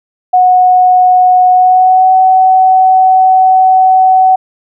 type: tone with pitch glide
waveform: sine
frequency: 733 to 751.9 Hz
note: F#5 to F#5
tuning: -16 to +28 cents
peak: -3 dBFS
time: 0.33-4.36 s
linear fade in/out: 10 ms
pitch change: +44 cents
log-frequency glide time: 1.51-2.14 s
effects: none